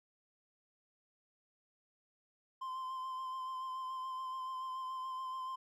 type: tone with vibrato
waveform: triangle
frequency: 1039 Hz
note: C6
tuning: 12 cents flat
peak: -37 dBFS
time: 2.61-5.56 s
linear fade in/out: 10 ms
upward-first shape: sine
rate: 7 Hz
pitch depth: 22 cents each way
effects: none